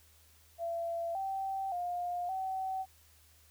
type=tone with pitch steps; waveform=sine; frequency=675 / 775 / 708 / 761 Hz; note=E5 / G5 / F5 / F#5; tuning=+41 / -20 / +23 / +48 cents; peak=-33 dBFS; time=0.58-2.86 s; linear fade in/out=50 ms; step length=570 ms; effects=added 78 Hz sine -64 dBFS peak until 3.5 s + white hiss -64 dBFS RMS until 3.5 s